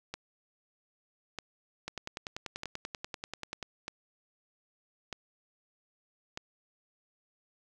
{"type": "two click trains", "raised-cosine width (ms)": 0.2, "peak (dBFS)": [-20, -20], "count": [6, 19], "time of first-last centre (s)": [[0.14, 6.374], [1.88, 3.628]], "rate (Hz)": [0.802, 10.3], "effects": []}